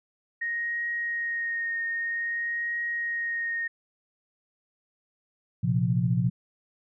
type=tone with vibrato; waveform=sine; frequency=1864.7 Hz; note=A#6; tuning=in tune; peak=-27 dBFS; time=0.41-3.68 s; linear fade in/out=10 ms; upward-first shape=triangle; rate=0.52 Hz; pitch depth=19 cents each way
type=chord; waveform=sine; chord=Bb suspended second; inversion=none; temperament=equal; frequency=116.54 / 130.81 / 174.61 Hz; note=Bb2 / C3 / F3; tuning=0 / 0 / 0 cents; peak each=-26 dBFS; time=5.63-6.3 s; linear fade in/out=10 ms
effects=none